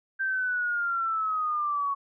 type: linear sweep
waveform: sine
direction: down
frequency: 1572 to 1108.7 Hz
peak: -25 dBFS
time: 0.19-1.95 s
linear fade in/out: 20 ms
effects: none